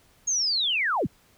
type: linear sweep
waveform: sine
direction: down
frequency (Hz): 6645 to 66.9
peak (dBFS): -22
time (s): 0.27-1.07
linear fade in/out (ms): 10
effects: pink hiss -60 dBFS RMS until 1.37 s